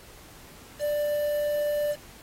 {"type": "tone with quantisation", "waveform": "triangle", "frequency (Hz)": 590, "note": "D5", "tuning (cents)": 8, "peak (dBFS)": -22, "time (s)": [0.79, 1.96], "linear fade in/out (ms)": 50, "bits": 7, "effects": ["pink hiss -50 dBFS RMS until 2.22 s", "AAC 48 kbps"]}